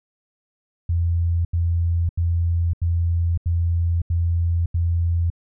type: tone bursts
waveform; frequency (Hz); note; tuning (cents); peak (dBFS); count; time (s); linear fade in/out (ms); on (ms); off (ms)
sine; 85; F2; -46; -17; 7; 0.89-5.302; 5; 560; 82
effects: none